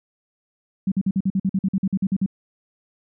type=tone bursts; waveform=sine; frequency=192 Hz; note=G3; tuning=36 cents flat; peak=-17 dBFS; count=15; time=0.87-2.262 s; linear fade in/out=5 ms; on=48 ms; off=48 ms; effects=none